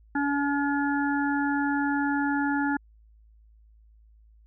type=harmonic tone; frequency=284.4 Hz; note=C#4; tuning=45 cents sharp; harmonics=1 / 3 / 5 / 6; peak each=-25 / -30 / -32 / -33 dBFS; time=0.15-2.77 s; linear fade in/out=5 ms; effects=added 54 Hz sine -53 dBFS peak until 4.46 s